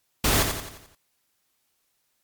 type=noise with echo; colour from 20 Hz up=pink; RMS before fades=-21 dBFS; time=0.24-0.43 s; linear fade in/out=5 ms; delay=87 ms; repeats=6; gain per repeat=-6 dB; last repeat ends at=0.952 s; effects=white hiss -72 dBFS RMS until 2.23 s + MP3 96 kbps